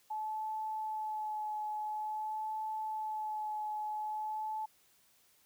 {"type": "tone with vibrato", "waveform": "sine", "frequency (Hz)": 860, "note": "A5", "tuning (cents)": -40, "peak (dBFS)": -35, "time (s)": [0.1, 4.66], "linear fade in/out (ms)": 10, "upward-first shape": "sine", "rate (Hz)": 0.48, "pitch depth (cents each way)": 18, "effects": ["white hiss -68 dBFS RMS until 5.45 s"]}